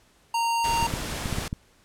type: tone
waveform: square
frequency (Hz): 926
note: A#5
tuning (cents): -12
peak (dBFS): -23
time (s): 0.34-0.87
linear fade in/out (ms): 5
type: noise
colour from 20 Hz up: pink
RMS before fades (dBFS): -32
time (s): 0.64-1.48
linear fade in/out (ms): 2
type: clicks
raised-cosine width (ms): 5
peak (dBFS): -16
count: 6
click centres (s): 0.827 / 0.938 / 1.258 / 1.327 / 1.385 / 1.529
effects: pink hiss -60 dBFS RMS until 1.84 s + low-pass 11000 Hz 12 dB/octave